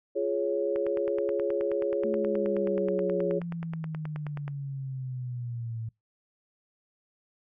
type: chord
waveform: sine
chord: Db major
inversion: first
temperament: just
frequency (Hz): 346.5 / 415.8 / 554.4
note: F4 / Ab4 / Db5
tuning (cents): -14 / +2 / 0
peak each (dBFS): -32 / -29 / -29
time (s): 0.15-3.4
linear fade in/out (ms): 20
type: click train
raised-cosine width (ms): 0.5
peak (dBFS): -25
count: 36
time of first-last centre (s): 0.76-4.479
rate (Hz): 9.41
type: exponential sweep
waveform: sine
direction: down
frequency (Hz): 220 to 111.6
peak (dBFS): -32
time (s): 2.04-5.89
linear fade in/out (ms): 5
effects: noise-tail reverb RT60 0.2 s tail -26 dB re dry